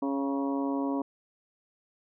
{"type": "harmonic tone with a mistuned harmonic", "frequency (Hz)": 138.59, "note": "C#3", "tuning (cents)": 0, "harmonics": [2, 3, 4, 5, 6, 7, 8], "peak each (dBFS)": [-28, -38, -38, -40, -48, -38, -44], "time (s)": [0.02, 1.02], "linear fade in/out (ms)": 5, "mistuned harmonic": 7, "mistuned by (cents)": -20, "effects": []}